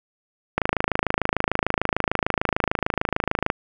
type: click train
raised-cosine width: 0.5 ms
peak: -4 dBFS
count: 79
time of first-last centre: 0.58-3.501 s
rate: 26.7 Hz
effects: none